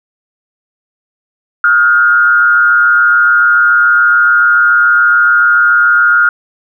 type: tone with frequency modulation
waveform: sine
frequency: 1417 Hz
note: F6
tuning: 25 cents sharp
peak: -5 dBFS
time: 1.64-6.29 s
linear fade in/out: 2 ms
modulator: 127 Hz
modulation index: 0.66
effects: none